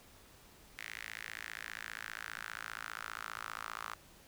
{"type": "tone with high-pass filter sweep", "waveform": "sawtooth", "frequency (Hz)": 55, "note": "A1", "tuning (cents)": 0, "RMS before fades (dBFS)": -45, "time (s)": [0.78, 3.94], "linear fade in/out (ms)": 5, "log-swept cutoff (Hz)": [2000, 1200], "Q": 3.8, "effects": ["pink hiss -60 dBFS RMS until 4.27 s"]}